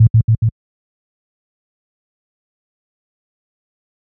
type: tone with echo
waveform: sine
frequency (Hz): 111.8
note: A2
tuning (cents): +28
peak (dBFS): -3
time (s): 0-0.07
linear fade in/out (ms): 5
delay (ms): 140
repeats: 3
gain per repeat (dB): -2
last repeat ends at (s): 0.49
effects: high-pass 60 Hz 12 dB/octave